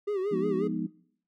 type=tone with vibrato; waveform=triangle; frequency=393.9 Hz; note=G4; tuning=8 cents sharp; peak=-25 dBFS; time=0.07-0.68 s; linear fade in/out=10 ms; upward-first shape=sine; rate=5.6 Hz; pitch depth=110 cents each way
type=chord; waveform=sine; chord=F half-diminished seventh; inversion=none; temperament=equal; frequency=174.61 / 207.7 / 246.9 / 311.1 Hz; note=F3 / Ab3 / Cb4 / Eb4; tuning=0 / 0 / 0 / 0 cents; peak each=-34 dBFS; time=0.31-0.87 s; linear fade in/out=10 ms
effects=noise-tail reverb RT60 0.6 s tail -20 dB re dry